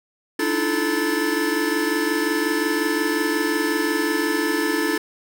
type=tone cluster; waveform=square; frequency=294.3 / 314.5 / 340 / 433.8 / 1748 Hz; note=D4 / D#4 / F4 / A4 / A6; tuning=+4 / +19 / -46 / -25 / -12 cents; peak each=-27 dBFS; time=0.39-4.98 s; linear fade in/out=5 ms; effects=none